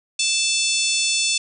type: harmonic tone with a mistuned harmonic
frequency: 880 Hz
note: A5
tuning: in tune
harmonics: 3 / 4 / 5 / 6 / 7 / 8 / 9 / 10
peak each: -24 / -25 / -26 / -27 / -27 / -28 / -29 / -29 dBFS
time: 0.19-1.38 s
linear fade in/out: 5 ms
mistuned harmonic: 6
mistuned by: +20 cents
effects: none